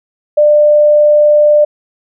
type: tone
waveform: sine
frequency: 596 Hz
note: D5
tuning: 25 cents sharp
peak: -4 dBFS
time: 0.37-1.65 s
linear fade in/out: 10 ms
effects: none

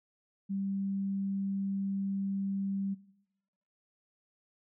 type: tone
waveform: sine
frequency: 196 Hz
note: G3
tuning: in tune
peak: -31 dBFS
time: 0.49-2.95 s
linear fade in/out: 20 ms
effects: noise-tail reverb RT60 0.9 s tail -20 dB re dry

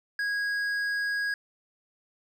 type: tone with hard clipping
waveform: sine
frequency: 1650 Hz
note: G#6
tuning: 12 cents flat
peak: -28 dBFS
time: 0.19-1.34 s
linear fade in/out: 2 ms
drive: 6 dB
effects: none

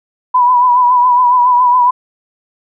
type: tone with vibrato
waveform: sine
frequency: 987.8 Hz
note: B5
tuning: in tune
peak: -6 dBFS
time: 0.34-1.91 s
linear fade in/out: 10 ms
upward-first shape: triangle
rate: 7.2 Hz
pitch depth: 54 cents each way
effects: none

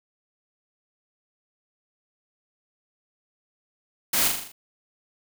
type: noise with echo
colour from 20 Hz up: white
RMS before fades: -23 dBFS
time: 4.13-4.28 s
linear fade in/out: 5 ms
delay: 40 ms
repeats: 6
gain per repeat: -4 dB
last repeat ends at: 4.52 s
effects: none

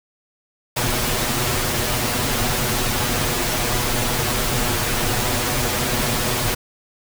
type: noise with comb filter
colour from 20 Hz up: pink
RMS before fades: -21 dBFS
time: 0.76-6.55 s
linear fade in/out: 10 ms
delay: 8.2 ms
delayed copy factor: +0.8
effects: none

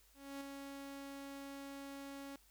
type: tone with ADSR envelope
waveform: sawtooth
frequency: 277.2 Hz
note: C#4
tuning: in tune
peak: -39 dBFS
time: 0.14-2.36 s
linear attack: 270 ms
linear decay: 4 ms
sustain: -4 dB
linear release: 3 ms
effects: added 50 Hz sine -70 dBFS peak until 2.5 s + white hiss -69 dBFS RMS until 2.5 s

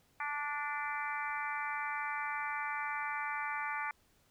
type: harmonic tone with a mistuned harmonic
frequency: 291.8 Hz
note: D4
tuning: 11 cents flat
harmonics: 3 / 4 / 5 / 6 / 7 / 8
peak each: -40 / -41 / -42 / -43 / -43 / -44 dBFS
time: 0.2-3.91 s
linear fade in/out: 2 ms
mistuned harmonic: 6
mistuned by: +19 cents
effects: pink hiss -70 dBFS RMS until 4.3 s

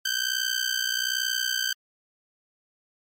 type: ring-modulated tone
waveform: 15% pulse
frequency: 1553 Hz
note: G6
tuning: 17 cents flat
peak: -15 dBFS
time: 0.05-1.73 s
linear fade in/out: 5 ms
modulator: 30.6 Hz
effects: MP3 64 kbps

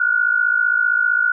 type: tone pair together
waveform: sine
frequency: 1424.6 / 1480 Hz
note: F6 / F#6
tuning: +34 / 0 cents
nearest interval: minor second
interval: 66 cents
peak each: -17 dBFS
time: 0-1.32 s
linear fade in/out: 5 ms
effects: none

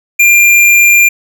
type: tone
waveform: square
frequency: 2392 Hz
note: D7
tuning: 31 cents sharp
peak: -4 dBFS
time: 0.19-1.09 s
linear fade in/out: 10 ms
effects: none

